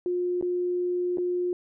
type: tone with dropouts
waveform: sine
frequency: 356.7 Hz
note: F4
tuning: 37 cents sharp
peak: -24 dBFS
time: 0.06-1.53 s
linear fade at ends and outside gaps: 1 ms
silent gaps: 0.412-0.425 / 1.173-1.183 s
effects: none